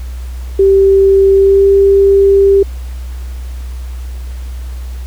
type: tone with pitch glide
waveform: sine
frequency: 390 to 394.3 Hz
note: G4 to G4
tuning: -9 to +10 cents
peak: -4 dBFS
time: 0.59-2.63 s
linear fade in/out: 5 ms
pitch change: +19 cents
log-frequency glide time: 1.34-1.68 s
effects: added 62 Hz sine -20 dBFS peak until 5.06 s + pink hiss -40 dBFS RMS until 5.06 s